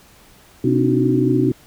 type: tone cluster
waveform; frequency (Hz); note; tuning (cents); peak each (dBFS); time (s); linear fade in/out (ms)
sine; 127.7 / 256.1 / 289.1 / 312.9 / 370.7; C3 / C4 / D4 / D#4 / F#4; -42 / -37 / -27 / +10 / +3; -20; 0.64-1.52; 5
effects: pink hiss -49 dBFS RMS until 1.66 s